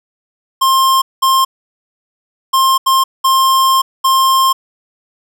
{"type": "tone bursts at uneven times", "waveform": "square", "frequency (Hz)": 1060, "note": "C6", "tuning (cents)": 22, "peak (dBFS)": -9, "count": 6, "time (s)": [[0.61, 1.02], [1.22, 1.45], [2.53, 2.78], [2.86, 3.04], [3.24, 3.82], [4.04, 4.53]], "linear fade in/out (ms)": 10, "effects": []}